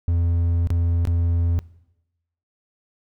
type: tone with dropouts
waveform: triangle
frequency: 85.2 Hz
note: F2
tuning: 42 cents flat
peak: -15 dBFS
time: 0.08-1.59 s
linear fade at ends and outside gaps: 0 ms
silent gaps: 0.672-0.704 / 1.052-1.073 s
effects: noise-tail reverb RT60 0.9 s tail -21 dB re dry